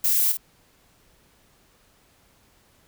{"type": "noise with echo", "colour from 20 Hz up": "violet", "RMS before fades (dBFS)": -21, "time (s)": [0.04, 0.32], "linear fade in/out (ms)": 5, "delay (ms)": 52, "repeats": 1, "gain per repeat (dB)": -8, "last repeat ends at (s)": 0.372, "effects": ["pink hiss -60 dBFS RMS until 2.87 s"]}